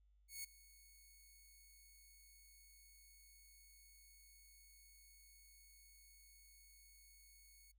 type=tone with ADSR envelope; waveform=5% pulse; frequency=2212 Hz; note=C#7; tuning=4 cents flat; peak=-34 dBFS; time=0.28-7.72 s; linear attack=160 ms; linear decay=9 ms; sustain=-20 dB; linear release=10 ms; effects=noise-tail reverb RT60 0.1 s tail -21 dB re dry + added 50 Hz sine -69 dBFS peak until 7.78 s